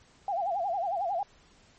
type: tone with vibrato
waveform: sine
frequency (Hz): 740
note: F#5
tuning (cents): 0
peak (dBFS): -27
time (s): 0.28-1.23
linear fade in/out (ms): 2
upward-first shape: sine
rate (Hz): 11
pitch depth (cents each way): 180
effects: pink hiss -60 dBFS RMS until 1.78 s + MP3 32 kbps